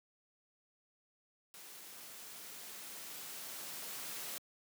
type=noise with level ramp; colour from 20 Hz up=white; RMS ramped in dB=-53 to -43 dBFS; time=1.54-4.38 s; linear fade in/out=0 ms; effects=high-pass 150 Hz 12 dB/octave